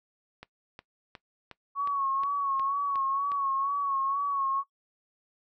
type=click train; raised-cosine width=0.3 ms; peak=-27 dBFS; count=9; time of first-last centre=0.43-3.318 s; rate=2.77 Hz
type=tone with vibrato; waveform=sine; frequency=1108.7 Hz; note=C#6; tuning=in tune; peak=-26 dBFS; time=1.75-4.64 s; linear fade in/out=50 ms; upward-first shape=sine; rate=2.1 Hz; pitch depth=47 cents each way
effects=noise-tail reverb RT60 0.1 s tail -19 dB re dry